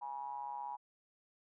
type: ring-modulated tone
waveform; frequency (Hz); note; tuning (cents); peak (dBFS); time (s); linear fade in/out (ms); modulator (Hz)
triangle; 67.8; C#2; -38; -35; 0.01-0.77; 20; 899
effects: none